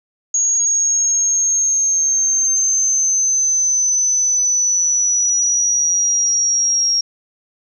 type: linear sweep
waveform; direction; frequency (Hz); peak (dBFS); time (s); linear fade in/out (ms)
sine; down; 6645 to 5588; -13; 0.34-7.01; 5
effects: none